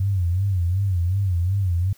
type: tone with vibrato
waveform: sine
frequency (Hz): 92.5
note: F#2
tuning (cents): 0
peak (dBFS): -18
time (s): 0-1.93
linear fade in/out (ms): 5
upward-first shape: sine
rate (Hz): 2.7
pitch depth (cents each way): 140
effects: white hiss -55 dBFS RMS until 1.97 s